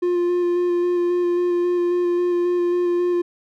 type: tone with vibrato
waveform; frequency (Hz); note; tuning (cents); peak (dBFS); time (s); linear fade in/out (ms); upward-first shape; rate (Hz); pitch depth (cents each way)
triangle; 352.1; F4; +14; -15; 0.02-3.22; 10; square; 3.7; 11
effects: none